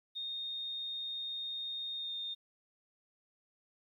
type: tone with pitch glide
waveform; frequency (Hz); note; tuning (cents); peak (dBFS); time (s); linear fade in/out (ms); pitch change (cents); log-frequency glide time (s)
sine; 3686 to 3652; A#7 to A#7; -20 to -36; -37; 0.15-2.35; 20; -16; 1.96-2.12
effects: 12-bit